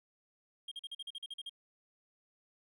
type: tone bursts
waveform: triangle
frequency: 3223 Hz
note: G7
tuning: 47 cents sharp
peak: -39 dBFS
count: 11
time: 0.68-1.495 s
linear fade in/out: 5 ms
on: 35 ms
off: 43 ms
effects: none